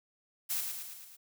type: noise with echo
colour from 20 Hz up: blue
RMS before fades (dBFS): -33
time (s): 0.49-0.62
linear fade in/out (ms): 20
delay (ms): 110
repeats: 5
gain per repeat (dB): -4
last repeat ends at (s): 1.17
effects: none